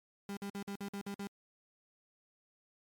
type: tone bursts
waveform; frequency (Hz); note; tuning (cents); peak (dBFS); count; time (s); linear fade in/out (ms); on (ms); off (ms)
35% pulse; 200; G3; +35; -37; 8; 0.29-1.272; 2; 79; 50
effects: MP3 96 kbps